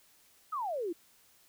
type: exponential sweep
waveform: sine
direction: down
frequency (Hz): 1318.5 to 318.2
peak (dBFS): -32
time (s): 0.52-0.93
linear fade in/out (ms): 10
effects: white hiss -64 dBFS RMS until 1.48 s